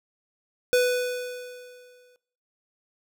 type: tone with exponential decay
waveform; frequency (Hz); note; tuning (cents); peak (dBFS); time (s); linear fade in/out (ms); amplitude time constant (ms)
square; 496; B4; +7; -17; 0.73-2.16; 0; 310
effects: noise-tail reverb RT60 0.6 s tail -20 dB re dry